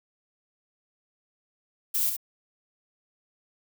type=noise with echo; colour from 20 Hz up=violet; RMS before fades=-26 dBFS; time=1.94-2.1 s; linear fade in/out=10 ms; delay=67 ms; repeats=1; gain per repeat=-5 dB; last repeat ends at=2.167 s; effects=none